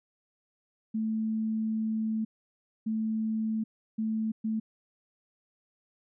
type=tone bursts at uneven times; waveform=sine; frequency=219.9 Hz; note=A3; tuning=1 cent flat; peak=-27 dBFS; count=4; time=0.94-2.25 / 2.86-3.64 / 3.98-4.32 / 4.44-4.6 s; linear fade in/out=10 ms; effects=none